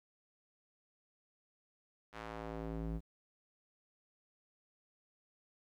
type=tone with band-pass filter sweep; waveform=square; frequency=55 Hz; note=A1; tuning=in tune; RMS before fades=-42 dBFS; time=2.12-3.01 s; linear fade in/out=50 ms; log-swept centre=1600 to 150 Hz; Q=0.77; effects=12-bit